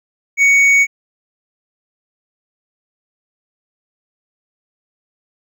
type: tone with hard clipping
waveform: triangle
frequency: 2232 Hz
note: C#7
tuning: 11 cents sharp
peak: -9 dBFS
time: 0.37-0.87 s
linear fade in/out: 50 ms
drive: 8 dB
effects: none